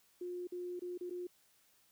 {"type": "tone with dropouts", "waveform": "sine", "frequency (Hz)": 356.4, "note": "F4", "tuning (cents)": 35, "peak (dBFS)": -39, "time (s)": [0.21, 1.27], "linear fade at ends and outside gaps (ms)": 5, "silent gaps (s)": [[0.472, 0.521], [0.795, 0.819], [0.977, 1.009], [1.098, 1.107]], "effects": ["white hiss -70 dBFS RMS until 1.91 s"]}